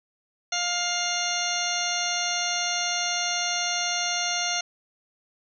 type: harmonic tone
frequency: 704 Hz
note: F5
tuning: 14 cents sharp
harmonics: 1 / 2 / 3 / 4 / 5 / 6 / 8 / 9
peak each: -32 / -33 / -33 / -32 / -35 / -32 / -33 / -32 dBFS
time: 0.52-4.61 s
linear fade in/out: 5 ms
effects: none